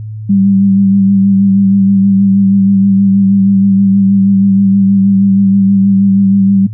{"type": "tone with vibrato", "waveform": "sine", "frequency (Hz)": 196, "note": "G3", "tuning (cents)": 0, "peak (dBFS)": -5, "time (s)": [0.29, 6.67], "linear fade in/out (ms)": 10, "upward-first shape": "sine", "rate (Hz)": 6.3, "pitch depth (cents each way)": 27, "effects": ["noise-tail reverb RT60 0.1 s tail -20 dB re dry", "added 108 Hz sine -20 dBFS peak until 6.73 s"]}